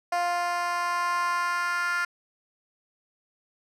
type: tone with high-pass filter sweep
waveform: 10% pulse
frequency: 350 Hz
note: F4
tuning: 4 cents sharp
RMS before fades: -27 dBFS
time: 0.12-2.05 s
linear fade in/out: 5 ms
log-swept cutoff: 700 to 1400 Hz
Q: 3.8
effects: low-pass 9000 Hz 12 dB/octave